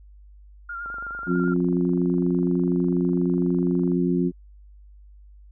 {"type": "tone with vibrato", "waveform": "sine", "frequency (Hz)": 1396.9, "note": "F6", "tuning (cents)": 0, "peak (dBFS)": -30, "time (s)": [0.69, 1.54], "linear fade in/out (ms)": 5, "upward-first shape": "sine", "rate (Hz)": 9.2, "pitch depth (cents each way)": 34}
{"type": "click train", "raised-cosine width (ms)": 1, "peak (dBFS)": -30, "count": 75, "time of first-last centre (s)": [0.86, 3.918], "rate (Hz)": 24.2}
{"type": "harmonic tone", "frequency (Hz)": 88.6, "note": "F2", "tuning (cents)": 25, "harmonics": [2, 3, 4], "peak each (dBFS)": [-22, -24, -25], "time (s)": [1.26, 4.32], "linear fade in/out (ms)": 50}
{"effects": ["added 50 Hz sine -45 dBFS peak until 5.51 s"]}